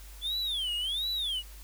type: tone with vibrato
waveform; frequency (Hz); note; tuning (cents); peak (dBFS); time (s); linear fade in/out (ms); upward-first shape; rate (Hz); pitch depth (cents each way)
triangle; 3365; G#7; +22; -28; 0.21-1.43; 50; sine; 1.4; 280
effects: added 50 Hz sine -45 dBFS peak until 1.63 s + white hiss -53 dBFS RMS until 1.63 s